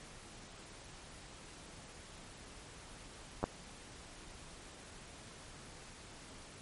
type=clicks; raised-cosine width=1 ms; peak=-24 / -17 dBFS; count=2; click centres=3.43 / 3.44 s; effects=pink hiss -53 dBFS RMS until 6.61 s + MP3 48 kbps